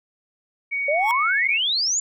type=tone with pitch glide; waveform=sine; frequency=2241 to 2206 Hz; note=C#7 to C#7; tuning=+18 to -9 cents; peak=-22 dBFS; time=0.71-1.58 s; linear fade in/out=20 ms; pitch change=-27 cents; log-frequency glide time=0.84-1.26 s
type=exponential sweep; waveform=sine; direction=up; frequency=558 to 7250 Hz; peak=-19 dBFS; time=0.88-2 s; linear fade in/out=5 ms
type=tone with exponential growth; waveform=square; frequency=1102 Hz; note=C#6; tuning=11 cents flat; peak=-23 dBFS; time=0.98-1.11 s; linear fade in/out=0 ms; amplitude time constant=28 ms
effects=none